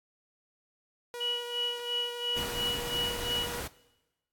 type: tone with vibrato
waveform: sawtooth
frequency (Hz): 480.3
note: B4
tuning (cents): -48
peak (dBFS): -34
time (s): 1.14-3.6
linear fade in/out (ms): 0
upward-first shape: triangle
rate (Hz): 12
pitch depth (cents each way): 9
type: tone with tremolo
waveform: sine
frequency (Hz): 2930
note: F#7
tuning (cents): -18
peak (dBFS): -28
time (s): 1.2-3.47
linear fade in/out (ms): 10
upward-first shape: sine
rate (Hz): 2.9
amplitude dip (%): 85
type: noise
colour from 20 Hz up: pink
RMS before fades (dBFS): -38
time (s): 2.36-3.68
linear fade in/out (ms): 10
effects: noise-tail reverb RT60 1.0 s tail -19 dB re dry + AAC 64 kbps